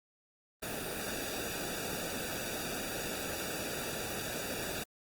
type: noise with comb filter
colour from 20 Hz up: pink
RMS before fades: -38 dBFS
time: 0.62-4.84 s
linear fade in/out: 10 ms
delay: 0.95 ms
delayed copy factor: -0.75
effects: Opus 32 kbps